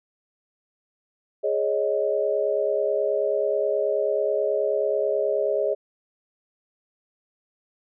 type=chord; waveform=sine; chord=Ab suspended fourth; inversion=none; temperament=just; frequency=415.3 / 553.7 / 623 Hz; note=Ab4 / Db5 / Eb5; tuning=0 / -2 / +2 cents; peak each=-25 dBFS; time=1.43-5.75 s; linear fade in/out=20 ms; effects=none